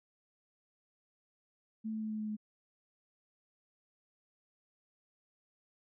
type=tone with pitch steps; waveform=sine; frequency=219.8 / 218.4 / 217 / 215.6 / 214.3 / 212.9 Hz; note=A3 / A3 / A3 / A3 / A3 / G#3; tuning=-2 / -13 / -24 / -35 / -45 / +43 cents; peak=-35 dBFS; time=1.84-2.368 s; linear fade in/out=20 ms; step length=88 ms; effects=none